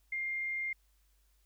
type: tone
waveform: sine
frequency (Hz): 2113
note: C7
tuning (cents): +16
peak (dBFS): -33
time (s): 0.12-0.73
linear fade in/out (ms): 5
effects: added 50 Hz sine -67 dBFS peak until 1.45 s + white hiss -75 dBFS RMS until 1.45 s